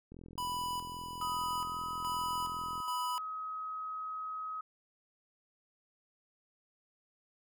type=click train; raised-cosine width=3 ms; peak=-37 dBFS; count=115; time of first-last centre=0.12-2.802 s; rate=42.5 Hz
type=tone with tremolo; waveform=square; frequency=989 Hz; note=B5; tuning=2 cents sharp; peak=-35 dBFS; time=0.38-3.18 s; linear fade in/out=0 ms; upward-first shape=square; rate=1.2 Hz; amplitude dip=55%
type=tone with pitch glide; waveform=sine; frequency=1258 to 1268.9 Hz; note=D#6 to D#6; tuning=+19 to +34 cents; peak=-37 dBFS; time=1.21-4.61 s; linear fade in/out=5 ms; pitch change=+15 cents; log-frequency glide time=1.61-1.84 s
effects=none